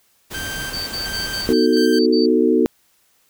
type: noise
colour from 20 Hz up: pink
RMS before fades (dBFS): -31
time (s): 0.3-1.54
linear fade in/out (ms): 20
type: tone with tremolo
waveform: sawtooth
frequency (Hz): 1568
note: G6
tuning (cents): 0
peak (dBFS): -23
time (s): 0.34-1.99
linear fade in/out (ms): 5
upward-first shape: square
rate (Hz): 1.4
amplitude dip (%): 60
type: tone bursts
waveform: sine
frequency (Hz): 4586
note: D8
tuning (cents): -42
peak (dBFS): -24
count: 8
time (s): 0.73-2.263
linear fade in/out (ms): 10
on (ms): 140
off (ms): 59
type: chord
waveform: sine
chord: B dominant seventh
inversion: none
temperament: equal with one note detuned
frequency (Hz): 246.9 / 311.1 / 370 / 445.1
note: B3 / D#4 / F#4 / A4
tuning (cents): 0 / 0 / 0 / +20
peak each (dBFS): -18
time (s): 1.49-2.66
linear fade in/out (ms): 0
effects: white hiss -60 dBFS RMS until 3.29 s